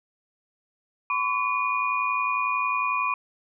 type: tone cluster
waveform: sine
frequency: 1019 / 1130 / 2448 Hz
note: C6 / C#6 / D#7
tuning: -46 / +33 / -29 cents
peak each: -27 dBFS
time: 1.1-3.14 s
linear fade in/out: 2 ms
effects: none